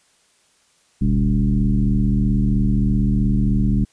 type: tone with frequency modulation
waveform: sine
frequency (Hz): 125.1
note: B2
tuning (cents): +23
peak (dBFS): -14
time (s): 1.01-3.85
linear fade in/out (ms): 10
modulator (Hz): 75.7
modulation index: 1.6
effects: white hiss -59 dBFS RMS until 3.92 s + resampled to 22050 Hz